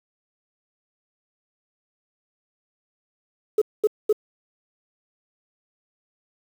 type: tone bursts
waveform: sine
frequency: 425.9 Hz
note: G#4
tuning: 44 cents sharp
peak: -13 dBFS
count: 3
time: 3.58-4.128 s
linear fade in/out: 5 ms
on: 36 ms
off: 220 ms
effects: tanh soft clip ceiling -10 dBFS + 7-bit